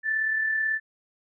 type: tone with amplitude modulation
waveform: sine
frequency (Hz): 1760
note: A6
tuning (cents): 0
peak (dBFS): -21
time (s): 0.03-0.8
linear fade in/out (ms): 50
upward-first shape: sine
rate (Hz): 38.3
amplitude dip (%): 40
effects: none